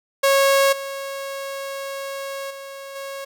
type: tone with level steps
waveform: sawtooth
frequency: 549 Hz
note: C#5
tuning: 17 cents flat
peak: -10 / -24 / -30 / -26 dBFS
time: 0.23-3.25 s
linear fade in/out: 10 ms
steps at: 0.72 / 2.5 / 2.95 s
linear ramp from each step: 10 ms
effects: none